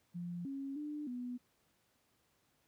sine tone with pitch steps, 174.3 / 274 / 297.8 / 246.5 Hz, F3 / C#4 / D4 / B3, -3 / -20 / +24 / -3 cents, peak -39 dBFS, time 0.14-1.38 s, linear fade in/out 20 ms, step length 310 ms, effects pink hiss -75 dBFS RMS until 2.67 s + high-pass 80 Hz 12 dB/octave

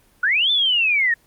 sine linear two-way sweep, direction up then down, 1400 to 3571 to 1795 Hz, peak -15 dBFS, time 0.23-1.14 s, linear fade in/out 5 ms, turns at 0.51 s, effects pink hiss -57 dBFS RMS until 1.26 s + Opus 24 kbps

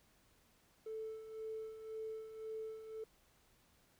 triangle tone with tremolo, 440 Hz, A4, in tune, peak -37 dBFS, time 0.86-3.04 s, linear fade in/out 5 ms, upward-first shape sine, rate 1.9 Hz, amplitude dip 70%, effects tanh soft clip ceiling -39 dBFS + pink hiss -71 dBFS RMS until 3.99 s

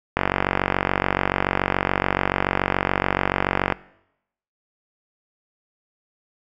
click train, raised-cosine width 0.5 ms, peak -3 dBFS, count 168, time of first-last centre 0.17-3.723 s, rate 47 Hz, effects noise-tail reverb RT60 0.8 s tail -20 dB re dry

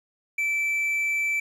triangle tone, 2324 Hz, D7, 19 cents flat, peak -21 dBFS, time 0.38-1.4 s, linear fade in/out 5 ms, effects resampled to 32000 Hz + 9-bit

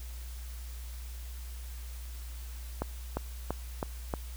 accelerating click train, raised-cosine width 1 ms, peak -17 dBFS, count 5, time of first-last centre 2.82-4.138 s, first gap 350 ms, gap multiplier 0.96, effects added 60 Hz sine -39 dBFS peak until 4.36 s + white hiss -52 dBFS RMS until 4.36 s

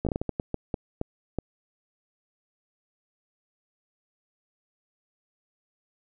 slowing click train, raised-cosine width 2 ms, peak -14 dBFS, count 12, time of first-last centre 0.05-1.387 s, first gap 16 ms, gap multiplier 1.37, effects none

